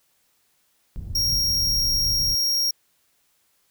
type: low-pass noise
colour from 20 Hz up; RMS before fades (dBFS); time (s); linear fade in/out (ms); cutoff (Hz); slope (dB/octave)
pink; -31; 0.96-2.35; 0; 100; 12
type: tone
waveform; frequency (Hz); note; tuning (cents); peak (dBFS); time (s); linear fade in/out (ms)
45% pulse; 5588; F8; 0; -20; 1.15-2.71; 5
effects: white hiss -66 dBFS RMS until 3.7 s